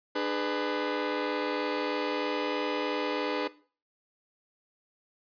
sawtooth chord, G# diminished, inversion second, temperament just, 299 / 415.3 / 498.4 Hz, D4 / G#4 / B4, +31 / 0 / +16 cents, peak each -28 / -30 / -28 dBFS, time 0.15-3.48 s, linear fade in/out 10 ms, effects noise-tail reverb RT60 0.4 s tail -18 dB re dry + resampled to 11025 Hz

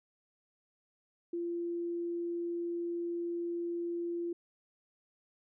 sine tone, 343.3 Hz, F4, 30 cents flat, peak -33 dBFS, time 1.33-4.33 s, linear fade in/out 5 ms, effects none

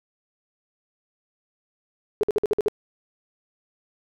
sine tone bursts, 420 Hz, G#4, 19 cents sharp, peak -17 dBFS, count 7, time 2.21-2.683 s, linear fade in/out 0 ms, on 23 ms, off 52 ms, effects none

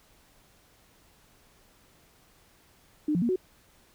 sine tone with pitch steps, 302.1 / 175.5 / 236.4 / 370.1 Hz, D4 / F3 / A#3 / F#4, +49 / +9 / +24 / 0 cents, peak -23 dBFS, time 3.08-3.36 s, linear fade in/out 5 ms, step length 70 ms, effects pink hiss -61 dBFS RMS until 3.94 s

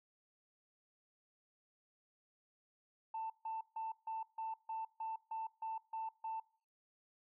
sine tone bursts, 890 Hz, A5, 20 cents sharp, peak -38 dBFS, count 11, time 3.14-6.4 s, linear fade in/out 5 ms, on 160 ms, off 150 ms, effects noise-tail reverb RT60 0.5 s tail -22 dB re dry + tanh soft clip ceiling -35 dBFS

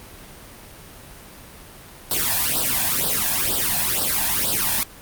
white noise with flanger, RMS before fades -21 dBFS, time 2.11-4.83 s, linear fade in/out 0 ms, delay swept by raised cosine 0.22 to 1.21 ms, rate 2.1 Hz, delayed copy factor +1, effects pink hiss -42 dBFS RMS until 5.01 s + Opus 32 kbps

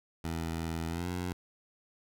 15% pulse tone with pitch glide, 82.1 to 89.53 Hz, E2 to F2, -6 to +44 cents, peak -27 dBFS, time 0.24-1.33 s, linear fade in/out 5 ms, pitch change +150 cents, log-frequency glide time 0.88-1.09 s, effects none

